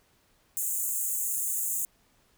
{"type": "high-pass noise", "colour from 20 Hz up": "pink", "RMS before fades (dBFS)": -30, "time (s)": [0.57, 1.85], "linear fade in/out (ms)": 0, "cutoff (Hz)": 6700, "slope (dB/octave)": 96, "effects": ["pink hiss -66 dBFS RMS until 2.37 s"]}